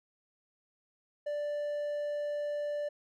triangle tone, 587.3 Hz, D5, in tune, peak -30 dBFS, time 1.26-2.89 s, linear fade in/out 10 ms, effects none

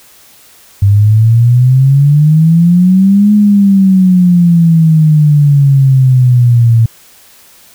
sine exponential two-way sweep, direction up then down, 98.5 to 210.2 to 113 Hz, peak -3 dBFS, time 0.82-6.86 s, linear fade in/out 5 ms, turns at 3.33 s, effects white hiss -41 dBFS RMS until 7.74 s

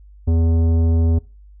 sine tone with tanh clipping, 82.41 Hz, E2, in tune, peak -15 dBFS, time 0.27-1.19 s, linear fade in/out 10 ms, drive 13 dB, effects noise-tail reverb RT60 0.3 s tail -21 dB re dry + added 50 Hz sine -41 dBFS peak until 1.6 s

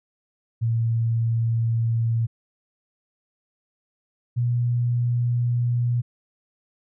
sine tone pair in turn, 114.9 / 120.72 Hz, A#2 / B2, -25 / -39 cents, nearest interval minor second, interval 86 cents, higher second, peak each -19 / -19 dBFS, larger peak neither, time 0.61-2.27 / 4.36-6.02 s, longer neither, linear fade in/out 20 ms, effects none

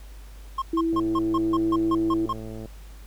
triangle tone bursts, 1069 Hz, C6, 37 cents sharp, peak -21 dBFS, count 10, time 0.58-2.33 s, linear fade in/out 5 ms, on 40 ms, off 150 ms
sine tone, 329.3 Hz, E4, 2 cents flat, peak -21 dBFS, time 0.73-2.26 s, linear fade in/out 5 ms
click train, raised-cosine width 2 ms, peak -25 dBFS, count 191, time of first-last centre 0.93-2.657 s, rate 110 Hz
effects added 50 Hz sine -40 dBFS peak until 3.06 s + pink hiss -53 dBFS RMS until 3.06 s

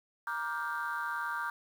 sine chord, G minor seventh, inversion first, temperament just, 940.8 / 1176 / 1411.2 / 1568 Hz, Bb5 / D6 / F6 / G6, +16 / +2 / +18 / 0 cents, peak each -38 / -37 / -38 / -37 dBFS, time 0.27-1.5 s, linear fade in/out 2 ms, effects tanh soft clip ceiling -25 dBFS + 9-bit

